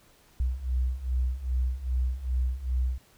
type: beating tone pair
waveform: sine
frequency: 61.5 / 64 Hz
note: B1 / C2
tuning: -7 / -38 cents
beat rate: 2.5 Hz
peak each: -30 / -27 dBFS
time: 0.4-2.98 s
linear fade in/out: 0 ms
effects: pink hiss -60 dBFS RMS until 3.17 s